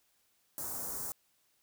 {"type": "band-stop noise", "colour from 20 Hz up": "white", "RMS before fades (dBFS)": -39, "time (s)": [0.58, 1.12], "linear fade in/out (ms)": 0, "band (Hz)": [1300, 6400], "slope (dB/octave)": 24, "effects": ["white hiss -73 dBFS RMS until 1.62 s"]}